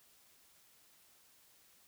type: silence
effects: white hiss -66 dBFS RMS until 1.87 s